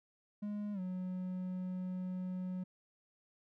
triangle tone with pitch glide, 207.3 to 183.62 Hz, G#3 to F#3, -3 to -13 cents, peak -35 dBFS, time 0.42-2.64 s, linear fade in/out 10 ms, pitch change -210 cents, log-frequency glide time 0.73-0.8 s, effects none

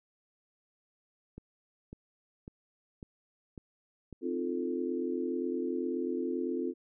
click train, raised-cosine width 3 ms, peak -31 dBFS, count 6, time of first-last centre 1.38-4.127 s, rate 1.82 Hz
sine chord, F dominant seventh, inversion second, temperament equal, 261.6 / 311.1 / 349.2 / 440 Hz, C4 / Eb4 / F4 / A4, 0 / 0 / 0 / 0 cents, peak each -35 / -40 / -34 / -38 dBFS, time 4.21-6.74 s, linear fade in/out 50 ms
effects none

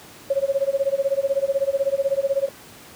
sine tone with tremolo, 550 Hz, C#5, 14 cents flat, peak -15 dBFS, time 0.3-2.49 s, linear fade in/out 5 ms, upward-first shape sine, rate 16 Hz, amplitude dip 95%, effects pink hiss -44 dBFS RMS until 2.95 s + high-pass 100 Hz 12 dB/octave

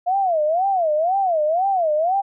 sine tone with vibrato, 690 Hz, F5, 21 cents flat, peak -16 dBFS, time 0.06-2.22 s, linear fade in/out 20 ms, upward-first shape sine, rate 2 Hz, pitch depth 240 cents each way, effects none

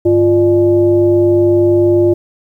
sine tone with frequency modulation, 349.2 Hz, F4, in tune, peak -7 dBFS, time 0.05-2.14 s, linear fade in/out 10 ms, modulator 249 Hz, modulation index 0.62, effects 8-bit

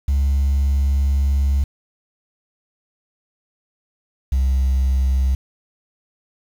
sine tone pair in turn, 69.3 / 65.91 Hz, C#2 / C2, 0 / +13 cents, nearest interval minor second, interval 87 cents, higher first, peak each -12 dBFS, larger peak neither, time 0.08-1.64 / 4.32-5.35 s, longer first, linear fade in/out 5 ms, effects tanh soft clip ceiling -13 dBFS + 7-bit

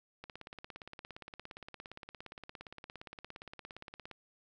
click train, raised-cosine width 0.3 ms, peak -30 dBFS, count 68, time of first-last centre 0.24-4.113 s, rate 17.3 Hz, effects none

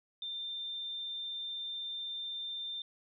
sine tone, 3588 Hz, A7, 33 cents sharp, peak -37 dBFS, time 0.22-2.82 s, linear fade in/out 2 ms, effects none

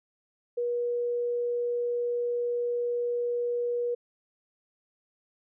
sine tone, 481.1 Hz, B4, 45 cents flat, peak -26 dBFS, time 0.57-3.95 s, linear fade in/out 10 ms, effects none

